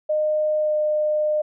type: tone with pitch glide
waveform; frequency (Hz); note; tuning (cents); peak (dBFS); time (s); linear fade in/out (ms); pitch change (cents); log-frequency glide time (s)
sine; 612 to 607.1; D#5 to D#5; -29 to -43; -18; 0.09-1.42; 10; -14; 0.59-0.76
effects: none